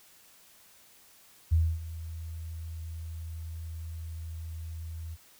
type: tone with ADSR envelope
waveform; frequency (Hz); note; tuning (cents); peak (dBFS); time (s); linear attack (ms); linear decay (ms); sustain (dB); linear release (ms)
sine; 81.4; E2; -21; -19; 1.51-5.17; 18; 260; -17; 39
effects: white hiss -58 dBFS RMS until 5.39 s